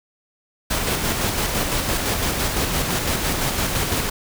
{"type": "noise with tremolo", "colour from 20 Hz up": "pink", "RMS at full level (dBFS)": -21, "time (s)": [0.7, 4.1], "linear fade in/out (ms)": 10, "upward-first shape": "square", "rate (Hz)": 5.9, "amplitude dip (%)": 30, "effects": []}